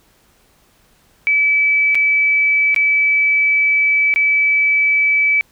sine tone with dropouts, 2300 Hz, D7, 37 cents flat, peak -11 dBFS, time 1.27-5.41 s, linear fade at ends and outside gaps 0 ms, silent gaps 1.947-1.953 / 2.745-2.762 / 4.14-4.16 s, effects pink hiss -55 dBFS RMS until 5.51 s

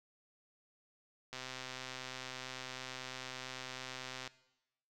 click train, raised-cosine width 0.2 ms, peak -26 dBFS, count 381, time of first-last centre 1.33-4.276 s, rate 129 Hz, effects noise-tail reverb RT60 0.9 s tail -18 dB re dry

